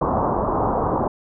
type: low-pass noise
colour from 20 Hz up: white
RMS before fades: -21 dBFS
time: 0.01-1.08 s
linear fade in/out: 5 ms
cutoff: 1100 Hz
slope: 48 dB/octave
effects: none